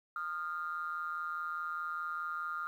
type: ring-modulated tone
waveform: triangle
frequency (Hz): 82.41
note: E2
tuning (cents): 0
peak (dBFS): -30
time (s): 0.16-2.67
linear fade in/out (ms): 0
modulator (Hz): 1310
effects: tanh soft clip ceiling -26 dBFS + 11-bit